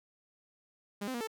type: tone with pitch steps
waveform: sawtooth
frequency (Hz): 203.2 / 258.5 / 237.5 / 442.1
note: G#3 / C4 / A#3 / A4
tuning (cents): -38 / -21 / +33 / +8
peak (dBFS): -31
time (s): 1.01-1.274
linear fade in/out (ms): 10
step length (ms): 66
effects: none